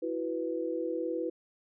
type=chord; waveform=sine; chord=E suspended second; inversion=none; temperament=equal with one note detuned; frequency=330.6 / 370 / 493.9 Hz; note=E4 / F#4 / B4; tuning=+5 / 0 / 0 cents; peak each=-34 / -37 / -34 dBFS; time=0.02-1.3 s; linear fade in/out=10 ms; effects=none